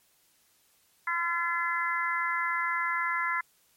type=harmonic tone with a mistuned harmonic; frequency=340.4 Hz; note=F4; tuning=44 cents flat; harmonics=3 / 4 / 5 / 6; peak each=-32 / -32 / -32 / -32 dBFS; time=1.07-3.41 s; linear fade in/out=5 ms; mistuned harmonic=5; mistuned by=+17 cents; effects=white hiss -66 dBFS RMS until 3.76 s + MP3 64 kbps